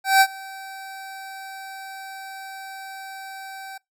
25% pulse tone with ADSR envelope, 773 Hz, G5, 24 cents flat, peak -7 dBFS, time 0.04-3.78 s, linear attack 170 ms, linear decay 57 ms, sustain -24 dB, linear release 8 ms, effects noise-tail reverb RT60 0.2 s tail -25 dB re dry

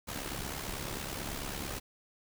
pink noise with amplitude modulation, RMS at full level -36 dBFS, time 0.07-1.8 s, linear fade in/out 20 ms, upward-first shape sine, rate 69.1 Hz, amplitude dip 60%, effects none

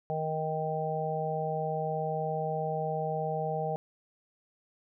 harmonic tone, 156.8 Hz, D#3, 14 cents sharp, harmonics 1 / 3 / 4 / 5, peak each -35 / -35 / -35 / -34 dBFS, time 0.1-3.76 s, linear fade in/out 0 ms, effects none

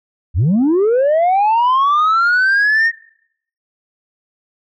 sine linear sweep, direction up, 65.41 to 1864.7 Hz, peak -8 dBFS, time 0.34-2.92 s, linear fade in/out 50 ms, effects noise-tail reverb RT60 0.7 s tail -23 dB re dry + tanh soft clip ceiling -9 dBFS

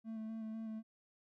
triangle tone with vibrato, 221.3 Hz, A3, 10 cents sharp, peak -39 dBFS, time 0.04-0.83 s, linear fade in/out 50 ms, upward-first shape square, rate 4 Hz, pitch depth 16 cents each way, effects none

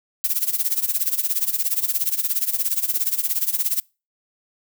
violet noise with tremolo, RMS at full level -19 dBFS, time 0.24-3.8 s, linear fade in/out 0 ms, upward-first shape sine, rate 17 Hz, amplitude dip 85%, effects noise-tail reverb RT60 0.3 s tail -26 dB re dry

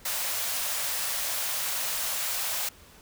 white high-pass noise, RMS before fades -30 dBFS, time 0.05-2.69 s, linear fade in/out 5 ms, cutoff 510 Hz, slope 48 dB/octave, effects pink hiss -53 dBFS RMS until 3.01 s

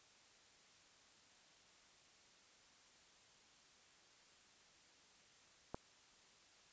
click, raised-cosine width 1 ms, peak -29 dBFS, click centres 5.745 s, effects white hiss -67 dBFS RMS until 6.72 s + resampled to 16000 Hz

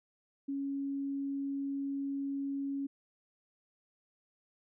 sine tone, 277.2 Hz, C#4, in tune, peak -33 dBFS, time 0.48-2.87 s, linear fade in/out 10 ms, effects none

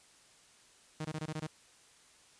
sawtooth tone bursts, 155.56 Hz, D#3, in tune, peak -32 dBFS, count 7, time 1-1.469 s, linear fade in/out 5 ms, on 49 ms, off 21 ms, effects white hiss -62 dBFS RMS until 2.39 s + resampled to 22050 Hz

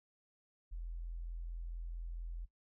sine tone, 42.23 Hz, E1, 43 cents sharp, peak -40 dBFS, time 0.71-2.46 s, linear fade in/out 20 ms, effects noise-tail reverb RT60 0.1 s tail -18 dB re dry

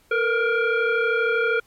sine tone with frequency modulation, 483.8 Hz, B4, 36 cents flat, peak -18 dBFS, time 0.11-1.6 s, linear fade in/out 5 ms, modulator 935 Hz, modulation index 1.7, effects pink hiss -59 dBFS RMS until 1.66 s + MP3 64 kbps

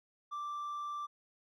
sine tone with hard clipping, 1174.7 Hz, D6, in tune, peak -38 dBFS, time 0.31-1.07 s, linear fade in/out 20 ms, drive 2 dB, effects none

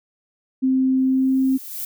sine tone with pitch glide, 261.6 to 264.2 Hz, C4 to C4, 0 to +17 cents, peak -15 dBFS, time 0.62-1.58 s, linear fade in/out 20 ms, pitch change +17 cents, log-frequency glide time 1.04-1.38 s
violet noise with exponential growth, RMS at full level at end -27 dBFS, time 0.97-1.85 s, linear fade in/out 5 ms, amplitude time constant 190 ms
effects none

